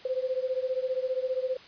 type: beating tone pair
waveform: sine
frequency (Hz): 510 / 525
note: C5 / C5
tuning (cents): -44 / +6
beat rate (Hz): 15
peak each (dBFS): -29 / -31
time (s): 0.05-1.57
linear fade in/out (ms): 5
effects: white hiss -50 dBFS RMS until 1.67 s + resampled to 11025 Hz